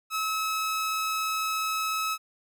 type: tone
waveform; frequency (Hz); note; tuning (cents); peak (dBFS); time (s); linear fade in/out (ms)
sawtooth; 1291; E6; -37; -23; 0.1-2.18; 50
effects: none